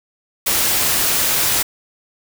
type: noise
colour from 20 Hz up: white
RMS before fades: -17 dBFS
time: 0.46-1.63 s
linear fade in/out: 10 ms
effects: none